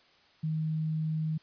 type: tone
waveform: sine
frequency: 157.2 Hz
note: D#3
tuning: 18 cents sharp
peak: -28 dBFS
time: 0.43-1.38 s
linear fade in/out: 10 ms
effects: white hiss -62 dBFS RMS until 1.42 s + resampled to 11025 Hz